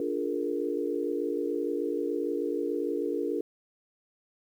sine chord, Bb dominant seventh, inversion first, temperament just, 291.4 / 349.6 / 419.5 / 466.2 Hz, D4 / F4 / Ab4 / Bb4, -13 / +2 / +17 / 0 cents, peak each -33 dBFS, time 0-3.41 s, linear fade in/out 2 ms, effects 10-bit

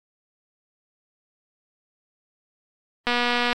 click train, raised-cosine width 0.3 ms, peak -7 dBFS, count 112, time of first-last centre 3.07-3.529 s, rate 242 Hz, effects AAC 64 kbps

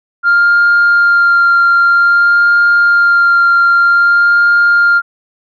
sine tone with vibrato, 1396.9 Hz, F6, in tune, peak -4 dBFS, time 0.23-5.02 s, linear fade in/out 50 ms, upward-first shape sine, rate 0.52 Hz, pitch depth 11 cents each way, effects tanh soft clip ceiling -3 dBFS

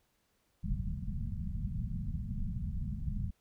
pink low-pass noise, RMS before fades -36 dBFS, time 0.63-3.31 s, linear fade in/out 10 ms, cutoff 220 Hz, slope 96 dB/octave, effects pink hiss -75 dBFS RMS until 3.4 s

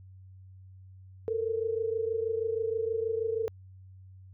sine tone pair together, 443.1 / 469.4 Hz, A4 / A#4, +12 / +12 cents, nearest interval minor second, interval 100 cents, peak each -29 / -33 dBFS, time 1.28-3.48 s, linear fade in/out 0 ms, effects added 94 Hz sine -48 dBFS peak until 4.33 s

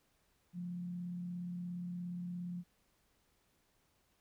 sine tone with frequency modulation, 176.5 Hz, F3, 19 cents sharp, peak -39 dBFS, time 0.53-2.64 s, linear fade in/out 50 ms, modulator 37.1 Hz, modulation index 0.22, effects pink hiss -75 dBFS RMS until 4.2 s

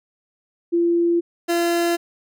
sine / 30% pulse tone pair in turn, 341.9 / 341.9 Hz, F4 / F4, -37 / -37 cents, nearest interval unison, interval 0 cents, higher neither, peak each -15 dBFS, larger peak neither, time 0.72-1.21 / 1.48-1.97 s, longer neither, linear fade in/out 20 ms, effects none

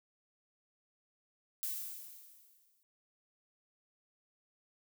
violet noise with exponential decay, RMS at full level -36 dBFS, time 1.63-2.83 s, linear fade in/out 0 ms, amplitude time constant 260 ms, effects none

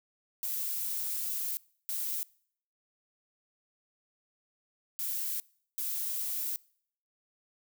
violet noise bursts at uneven times, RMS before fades -34 dBFS, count 4, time 0.43-1.57 / 1.89-2.23 / 4.99-5.4 / 5.78-6.56 s, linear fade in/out 0 ms, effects noise-tail reverb RT60 0.6 s tail -24 dB re dry

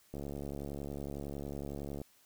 click train, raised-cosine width 2 ms, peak -28 dBFS, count 134, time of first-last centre 0.14-2.016 s, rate 70.9 Hz, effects white hiss -66 dBFS RMS until 2.25 s

